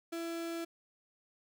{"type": "tone", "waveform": "35% pulse", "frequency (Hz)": 334.3, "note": "E4", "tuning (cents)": 24, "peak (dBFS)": -35, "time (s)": [0.12, 0.65], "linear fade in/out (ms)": 10, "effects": []}